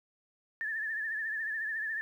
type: tone with vibrato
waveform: sine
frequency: 1759 Hz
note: A6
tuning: 1 cent flat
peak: -32 dBFS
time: 0.61-2.01 s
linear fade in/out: 0 ms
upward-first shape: triangle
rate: 14 Hz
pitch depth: 83 cents each way
effects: 11-bit